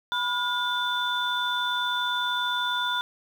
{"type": "tone cluster", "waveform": "sine", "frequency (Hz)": [985, 1432, 3525], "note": ["B5", "F6", "A7"], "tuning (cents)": [-5, 43, 2], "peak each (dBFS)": -28, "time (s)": [0.12, 3.01], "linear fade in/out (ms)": 0, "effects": ["tanh soft clip ceiling -16 dBFS", "8-bit"]}